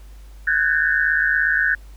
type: tone cluster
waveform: sine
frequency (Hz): 1490 / 1547 / 1655 / 1803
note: F#6 / G6 / G#6 / A6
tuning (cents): +12 / -23 / -6 / +42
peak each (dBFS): -21 / -23 / -20 / -22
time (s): 0.47-1.75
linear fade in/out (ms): 5
effects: added 50 Hz sine -38 dBFS peak until 1.96 s + pink hiss -54 dBFS RMS until 1.96 s